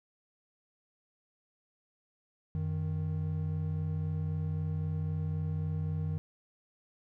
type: tone pair together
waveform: triangle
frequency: 91.89 / 155.7 Hz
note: F#2 / D#3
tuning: -11 / +2 cents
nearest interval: major sixth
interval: 913 cents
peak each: -32 / -31 dBFS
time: 2.55-6.18 s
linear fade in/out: 0 ms
effects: none